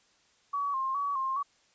sine tone with vibrato, 1097 Hz, C#6, 18 cents flat, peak -28 dBFS, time 0.53-1.43 s, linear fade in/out 10 ms, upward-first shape square, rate 2.4 Hz, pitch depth 57 cents each way, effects white hiss -66 dBFS RMS until 1.74 s + resampled to 16000 Hz

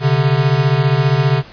square beating tone pair, 130.81 / 145.81 Hz, C3 / D3, 0 / -12 cents, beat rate 15 Hz, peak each -15 dBFS, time 0-1.43 s, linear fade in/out 50 ms, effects pink hiss -39 dBFS RMS until 1.52 s + resampled to 11025 Hz

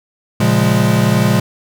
square chord, Bb minor seventh, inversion none, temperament equal with one note detuned, 116.54 / 138.59 / 176.03 / 207.7 Hz, Bb2 / Db3 / F3 / Ab3, 0 / 0 / +14 / 0 cents, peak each -16 / -18 / -18 / -16 dBFS, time 0.4-1.4 s, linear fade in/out 5 ms, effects none

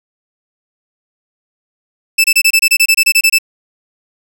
sawtooth tone bursts, 2637 Hz, E7, in tune, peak -3 dBFS, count 14, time 2.18-3.386 s, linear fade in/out 10 ms, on 62 ms, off 26 ms, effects none

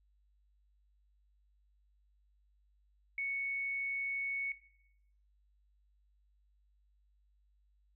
sine tone, 2217 Hz, C#7, in tune, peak -34 dBFS, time 3.18-4.52 s, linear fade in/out 2 ms, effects noise-tail reverb RT60 0.8 s tail -17 dB re dry + added 50 Hz sine -68 dBFS peak until 7.95 s

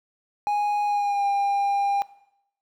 triangle tone with pitch glide, 827 to 801.6 Hz, G#5 to G5, -8 to +38 cents, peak -19 dBFS, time 0.47-2.02 s, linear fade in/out 0 ms, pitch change -54 cents, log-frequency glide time 0.85-1.26 s, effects noise-tail reverb RT60 0.8 s tail -18 dB re dry

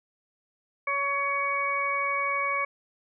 harmonic tone, 561 Hz, C#5, 21 cents sharp, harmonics 1 / 2 / 3 / 4, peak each -35 / -28 / -39 / -28 dBFS, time 0.87-2.65 s, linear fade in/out 5 ms, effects none

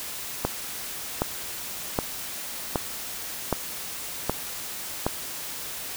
click train, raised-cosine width 1 ms, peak -8 dBFS, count 7, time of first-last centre 0.45-5.065 s, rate 1.3 Hz, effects white hiss -35 dBFS RMS until 5.96 s

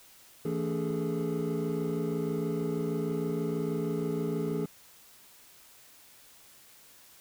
triangle tone cluster, 163.9 / 223.2 / 284.7 / 409.7 / 436 Hz, E3 / A3 / C#4 / G#4 / A4, -10 / +25 / +46 / -24 / -16 cents, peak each -31 / -34 / -34 / -32 / -34 dBFS, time 0.45-4.66 s, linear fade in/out 5 ms, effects tanh soft clip ceiling -20 dBFS + white hiss -56 dBFS RMS until 7.2 s

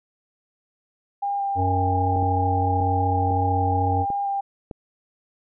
sine tone with vibrato, 799 Hz, G5, 33 cents sharp, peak -22 dBFS, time 1.22-4.41 s, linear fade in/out 10 ms, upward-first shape square, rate 2.8 Hz, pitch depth 10 cents each way
harmonic tone, 93.1 Hz, F#2, 11 cents sharp, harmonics 1 / 3 / 5 / 7 / 9, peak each -22 / -29 / -30 / -36 / -32 dBFS, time 1.55-4.06 s, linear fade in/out 50 ms
clicks, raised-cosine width 2 ms, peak -20 dBFS, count 6, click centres 2.161 / 2.228 / 2.806 / 3.308 / 4.103 / 4.712 s
effects none

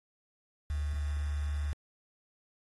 sine tone with quantisation, 73.42 Hz, D2, in tune, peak -30 dBFS, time 0.7-1.73 s, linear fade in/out 0 ms, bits 8, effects AAC 32 kbps

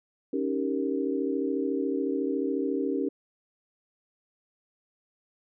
sine chord, Eb dominant seventh, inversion third, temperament equal, 277.2 / 311.1 / 392 / 466.2 Hz, Db4 / Eb4 / G4 / Bb4, 0 / 0 / 0 / 0 cents, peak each -29 / -33 / -31 / -33 dBFS, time 0.33-3.09 s, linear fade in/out 5 ms, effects none

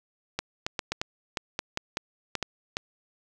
clicks, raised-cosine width 0.2 ms, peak -11 dBFS, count 12, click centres 0.39 / 0.665 / 0.792 / 0.92 / 1.015 / 1.372 / 1.591 / 1.774 / 1.971 / 2.353 / 2.427 / 2.769 s, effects none

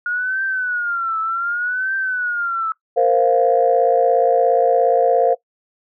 sine tone with vibrato, 1433 Hz, F6, 44 cents sharp, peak -18 dBFS, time 0.06-2.72 s, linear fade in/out 2 ms, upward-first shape triangle, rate 0.66 Hz, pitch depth 160 cents each way
sine chord, Bb suspended second, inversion none, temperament equal, 466.2 / 523.3 / 698.5 Hz, Bb4 / C5 / F5, 0 / 0 / 0 cents, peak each -16 dBFS, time 2.96-5.35 s, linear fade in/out 20 ms
effects noise-tail reverb RT60 0.1 s tail -19 dB re dry + tanh soft clip ceiling -3 dBFS

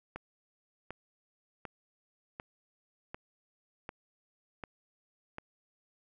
click train, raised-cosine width 0.5 ms, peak -25 dBFS, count 8, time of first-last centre 0.16-5.384 s, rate 1.34 Hz, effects none

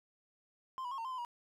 triangle tone with pitch steps, 1044 / 979 / 1082 / 912 / 1039 / 1020 / 957 Hz, C6 / B5 / C#6 / A#5 / C6 / C6 / A#5, -4 / -15 / -42 / -38 / -12 / -44 / +45 cents, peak -36 dBFS, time 0.78-1.249 s, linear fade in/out 0 ms, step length 67 ms, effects none

